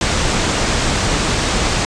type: low-pass noise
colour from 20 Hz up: pink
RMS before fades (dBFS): -17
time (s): 0.01-1.85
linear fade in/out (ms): 2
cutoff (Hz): 8500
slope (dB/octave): 48
effects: resampled to 22050 Hz